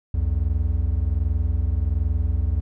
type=tone pair together; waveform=triangle; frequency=63.2 / 84.5 Hz; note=B1 / E2; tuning=+41 / +43 cents; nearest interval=perfect fourth; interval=502 cents; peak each=-20 dBFS; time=0.14-2.61 s; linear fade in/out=5 ms; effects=none